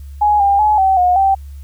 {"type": "tone with pitch steps", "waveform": "sine", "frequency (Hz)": [835, 799, 848, 767, 721, 778], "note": ["G#5", "G5", "G#5", "G5", "F#5", "G5"], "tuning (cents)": [9, 33, 36, -38, -45, -13], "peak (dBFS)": -9, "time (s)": [0.21, 1.35], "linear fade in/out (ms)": 10, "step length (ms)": 190, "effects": ["added 70 Hz sine -29 dBFS peak until 1.63 s", "white hiss -54 dBFS RMS until 1.63 s"]}